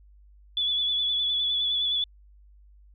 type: tone with vibrato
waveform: sine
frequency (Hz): 3433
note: A7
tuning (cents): -43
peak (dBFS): -23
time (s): 0.57-2.04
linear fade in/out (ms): 2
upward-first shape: sine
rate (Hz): 9.7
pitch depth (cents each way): 31
effects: added 50 Hz sine -51 dBFS peak until 2.94 s